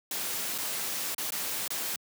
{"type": "noise with dropouts", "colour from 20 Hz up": "white", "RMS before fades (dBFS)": -33, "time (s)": [0.11, 1.96], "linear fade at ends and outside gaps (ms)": 2, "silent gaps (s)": [[0.58, 0.584], [1.146, 1.181], [1.306, 1.321], [1.679, 1.704]], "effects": ["high-pass 150 Hz 12 dB/octave"]}